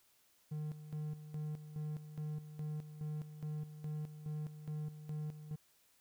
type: tone with tremolo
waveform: triangle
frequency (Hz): 152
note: D#3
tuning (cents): -40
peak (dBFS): -36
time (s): 0.51-5.56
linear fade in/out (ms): 10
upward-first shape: square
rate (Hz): 2.4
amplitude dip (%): 70
effects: white hiss -71 dBFS RMS until 6 s